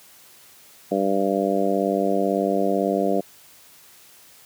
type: harmonic tone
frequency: 98 Hz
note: G2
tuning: in tune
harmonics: 2 / 3 / 4 / 5 / 6 / 7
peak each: -26 / -26 / -26 / -26 / -26 / -26 dBFS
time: 0.91-3.21 s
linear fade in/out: 10 ms
effects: white hiss -50 dBFS RMS until 4.45 s + high-pass 60 Hz 12 dB/octave